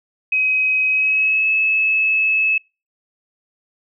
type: tone with pitch glide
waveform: sine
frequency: 2533 to 2594 Hz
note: D#7 to E7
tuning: +30 to -28 cents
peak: -14 dBFS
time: 0.32-2.58 s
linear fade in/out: 5 ms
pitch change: +42 cents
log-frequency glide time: 0.88-1.49 s
effects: noise-tail reverb RT60 0.3 s tail -26 dB re dry